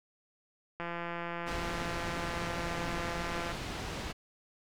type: click train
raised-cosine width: 0.5 ms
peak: -23 dBFS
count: 466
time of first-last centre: 0.8-3.519 s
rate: 171 Hz
type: low-pass noise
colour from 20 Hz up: pink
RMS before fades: -39 dBFS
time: 1.46-4.13 s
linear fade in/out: 20 ms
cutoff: 5200 Hz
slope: 12 dB/octave
effects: none